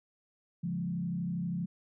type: tone with frequency modulation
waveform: sine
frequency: 174.61 Hz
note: F3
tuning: in tune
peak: -31 dBFS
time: 0.63-1.66 s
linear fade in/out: 10 ms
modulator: 32.5 Hz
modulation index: 0.9
effects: none